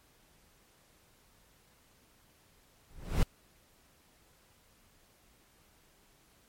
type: noise with exponential growth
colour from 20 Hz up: brown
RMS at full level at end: -20 dBFS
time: 2.9-3.23 s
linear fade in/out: 2 ms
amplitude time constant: 71 ms
effects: pink hiss -65 dBFS RMS until 6.48 s + MP3 64 kbps